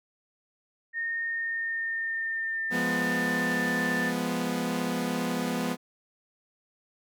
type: tone with pitch glide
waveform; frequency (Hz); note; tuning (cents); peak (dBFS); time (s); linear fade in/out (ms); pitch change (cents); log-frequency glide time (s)
sine; 1838 to 1770.3; A#6 to A6; -25 to +10; -28; 0.93-4.13; 50; -65; 1.25-3.78
type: chord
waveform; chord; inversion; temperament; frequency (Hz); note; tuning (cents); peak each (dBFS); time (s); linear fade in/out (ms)
sawtooth; F diminished; none; equal with one note detuned; 174.61 / 209.1 / 246.9; F3 / Ab3 / Cb4; 0 / +12 / 0; -29 / -30 / -26; 2.7-5.77; 50
effects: none